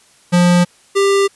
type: tone pair in turn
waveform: square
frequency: 176.4 / 396 Hz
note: F3 / G4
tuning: +18 / +18 cents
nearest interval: octave + major second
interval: 1400 cents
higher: second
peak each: -9 / -11 dBFS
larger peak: first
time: 0.32-0.65 / 0.95-1.28 s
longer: neither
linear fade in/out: 20 ms
effects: white hiss -50 dBFS RMS until 1.35 s + resampled to 24000 Hz